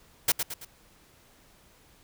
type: noise with echo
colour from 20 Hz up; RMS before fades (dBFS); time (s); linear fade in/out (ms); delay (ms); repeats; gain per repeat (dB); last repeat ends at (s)
white; -22; 0.28-0.32; 5; 110; 3; -7; 0.65
effects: pink hiss -59 dBFS RMS until 2.03 s